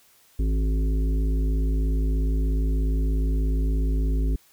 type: harmonic tone with a mistuned harmonic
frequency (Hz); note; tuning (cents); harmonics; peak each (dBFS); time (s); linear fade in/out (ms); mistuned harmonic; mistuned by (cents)
53.2; G#1; +42; 1 / 3 / 5 / 7 / 8; -20 / -34 / -33 / -40 / -43; 0.39-4.36; 5; 7; -17
effects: white hiss -58 dBFS RMS until 4.52 s